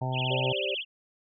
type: harmonic tone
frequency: 128.8 Hz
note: C3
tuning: 27 cents flat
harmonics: 1 / 2 / 3 / 4 / 5 / 6 / 7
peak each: -29 / -40 / -42 / -44 / -38 / -38 / -37 dBFS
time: 0.01-0.53 s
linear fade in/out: 10 ms
type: tone with vibrato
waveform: sine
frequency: 2911 Hz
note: F#7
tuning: 29 cents flat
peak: -30 dBFS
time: 0.12-0.85 s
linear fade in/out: 50 ms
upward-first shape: triangle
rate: 16 Hz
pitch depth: 300 cents each way
type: chord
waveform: sine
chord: G suspended fourth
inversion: none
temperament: equal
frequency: 392 / 523.3 / 587.3 Hz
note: G4 / C5 / D5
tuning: 0 / 0 / 0 cents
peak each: -34 dBFS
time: 0.3-0.75 s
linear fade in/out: 10 ms
effects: none